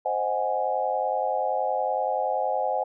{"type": "chord", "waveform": "sine", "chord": "Ab dominant seventh", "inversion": "first", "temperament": "equal", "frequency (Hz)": [523.3, 622.3, 740, 830.6], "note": ["C5", "Eb5", "Gb5", "Ab5"], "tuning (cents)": [0, 0, 0, 0], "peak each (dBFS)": [-29, -30, -28, -28], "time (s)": [0.05, 2.84], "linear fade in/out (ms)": 10, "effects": []}